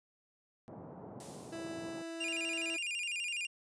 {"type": "band-pass noise", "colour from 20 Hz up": "pink", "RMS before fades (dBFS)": -49, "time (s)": [0.68, 2.02], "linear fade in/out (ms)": 0, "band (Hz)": [120, 900], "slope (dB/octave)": 24}
{"type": "noise with exponential decay", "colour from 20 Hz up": "blue", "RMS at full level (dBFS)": -48, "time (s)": [1.2, 3], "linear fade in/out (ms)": 2, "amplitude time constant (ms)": 390}
{"type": "tone", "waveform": "30% pulse", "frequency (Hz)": 330.3, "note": "E4", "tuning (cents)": 4, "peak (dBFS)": -38, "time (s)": [1.52, 2.77], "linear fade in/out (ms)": 10}
{"type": "tone with vibrato", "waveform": "45% pulse", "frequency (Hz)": 2603, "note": "E7", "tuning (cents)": -22, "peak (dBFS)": -35, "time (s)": [2.2, 3.47], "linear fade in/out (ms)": 10, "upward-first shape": "square", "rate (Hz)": 12, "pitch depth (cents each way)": 120}
{"effects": ["resampled to 22050 Hz"]}